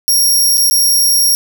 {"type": "tone with dropouts", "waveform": "15% pulse", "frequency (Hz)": 5590, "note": "F8", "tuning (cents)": 1, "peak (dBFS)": -3, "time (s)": [0.08, 1.35], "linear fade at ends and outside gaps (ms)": 0, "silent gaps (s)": [[0.572, 0.579], [0.699, 0.71]], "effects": []}